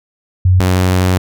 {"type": "tone pair in turn", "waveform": ["sine", "sawtooth"], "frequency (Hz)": [92, 92], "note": ["F#2", "F#2"], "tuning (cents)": [-9, -9], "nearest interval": "unison", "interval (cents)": 0, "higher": "neither", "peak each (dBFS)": -6, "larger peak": "neither", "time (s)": [[0.45, 0.6], [0.6, 1.18]], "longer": "second", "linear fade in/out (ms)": 5, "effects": []}